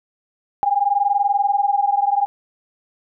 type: tone pair together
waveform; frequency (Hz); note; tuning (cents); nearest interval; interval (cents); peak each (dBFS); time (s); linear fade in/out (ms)
sine; 798.4 / 819; G5 / G#5; +32 / -24; unison; 44; -18; 0.63-2.26; 0
effects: none